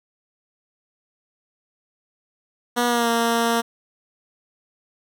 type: tone with pitch glide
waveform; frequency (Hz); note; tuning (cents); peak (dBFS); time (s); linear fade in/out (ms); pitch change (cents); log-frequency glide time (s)
10% pulse; 241.6 to 232; B3 to A#3; -38 to -8; -10; 2.76-3.62; 20; -70; 2.87-3.09
effects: none